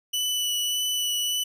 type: tone with vibrato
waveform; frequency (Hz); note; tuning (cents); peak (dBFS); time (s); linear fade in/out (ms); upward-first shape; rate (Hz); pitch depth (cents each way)
sawtooth; 2969; F#7; +5; -21; 0.13-1.44; 10; sine; 1.7; 12
effects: none